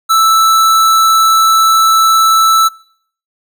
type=tone; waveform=square; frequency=1318.5 Hz; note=E6; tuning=in tune; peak=-7 dBFS; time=0.09-2.69 s; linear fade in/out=20 ms; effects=noise-tail reverb RT60 0.6 s tail -24 dB re dry